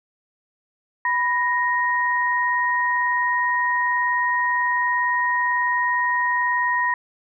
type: tone pair together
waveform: sine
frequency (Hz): 987.8 / 1869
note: B5 / A#6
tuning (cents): 0 / +4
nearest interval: major seventh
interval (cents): 1104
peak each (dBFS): -21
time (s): 1.05-6.94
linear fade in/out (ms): 2
effects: none